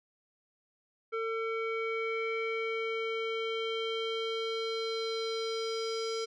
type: tone with low-pass filter sweep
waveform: square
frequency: 450 Hz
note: A4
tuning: 39 cents sharp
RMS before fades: -34 dBFS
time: 1.12-6.26 s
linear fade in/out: 20 ms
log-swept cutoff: 1800 to 5200 Hz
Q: 3.5
effects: none